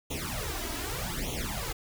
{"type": "noise with flanger", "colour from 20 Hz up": "pink", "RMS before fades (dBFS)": -34, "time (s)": [0.1, 1.73], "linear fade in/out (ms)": 10, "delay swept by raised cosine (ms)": [0.3, 3.1], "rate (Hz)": 0.83, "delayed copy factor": 1, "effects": []}